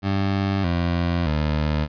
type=tone with pitch steps; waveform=20% pulse; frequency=98 / 86.31 / 76.01 Hz; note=G2 / F2 / D#2; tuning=0 / -20 / -40 cents; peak=-15 dBFS; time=0.02-1.88 s; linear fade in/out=50 ms; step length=620 ms; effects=resampled to 11025 Hz